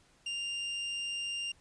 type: tone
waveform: 40% pulse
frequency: 2794 Hz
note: F7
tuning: in tune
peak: -33 dBFS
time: 0.26-1.52 s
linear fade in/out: 5 ms
effects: pink hiss -65 dBFS RMS until 1.6 s + resampled to 22050 Hz